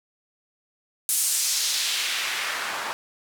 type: noise with band-pass filter sweep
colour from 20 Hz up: white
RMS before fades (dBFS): -26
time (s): 1.09-2.93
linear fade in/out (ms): 0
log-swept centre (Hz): 10000 to 940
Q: 1.2
effects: none